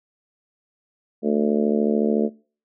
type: harmonic tone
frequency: 73.8 Hz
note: D2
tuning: 9 cents sharp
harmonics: 3 / 4 / 5 / 6 / 7 / 8 / 9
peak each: -21 / -28 / -25 / -23 / -31 / -30 / -33 dBFS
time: 1.22-2.3 s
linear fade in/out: 50 ms
effects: noise-tail reverb RT60 0.4 s tail -24 dB re dry